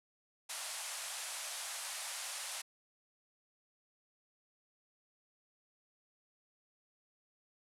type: band-pass noise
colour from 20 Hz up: white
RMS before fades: -43 dBFS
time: 0.49-2.62 s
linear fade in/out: 10 ms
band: 580 to 11000 Hz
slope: 48 dB/octave
effects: none